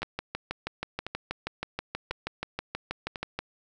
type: two click trains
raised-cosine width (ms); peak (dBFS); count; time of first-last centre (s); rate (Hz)
0.3; -15 / -18; 22 / 4; 0.03-3.39 / 0.02-3.158; 6.25 / 0.956
effects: none